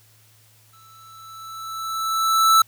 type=tone with exponential growth; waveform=square; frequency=1318.5 Hz; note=E6; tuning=in tune; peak=-11 dBFS; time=0.73-2.62 s; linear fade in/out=5 ms; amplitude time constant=410 ms; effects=added 109 Hz sine -56 dBFS peak until 2.67 s + white hiss -56 dBFS RMS until 2.67 s